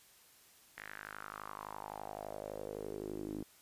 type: tone with band-pass filter sweep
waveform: sawtooth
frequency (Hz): 51.8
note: G#1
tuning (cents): -4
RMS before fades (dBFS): -45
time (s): 0.77-3.43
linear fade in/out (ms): 5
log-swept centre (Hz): 1900 to 290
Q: 4.4
effects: white hiss -63 dBFS RMS until 3.61 s + resampled to 32000 Hz